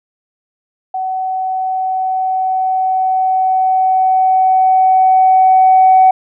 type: tone with level ramp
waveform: sine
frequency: 753 Hz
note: F#5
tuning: 30 cents sharp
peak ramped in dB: -16 to -3 dBFS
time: 0.94-6.11 s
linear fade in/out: 5 ms
effects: tanh soft clip ceiling 0 dBFS